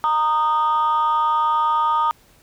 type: tone pair together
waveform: sine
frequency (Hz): 925.2 / 1235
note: A#5 / D#6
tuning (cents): -13 / -13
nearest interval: perfect fourth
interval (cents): 500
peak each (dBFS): -17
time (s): 0.04-2.11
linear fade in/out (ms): 0
effects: tanh soft clip ceiling -12 dBFS + pink hiss -54 dBFS RMS until 2.42 s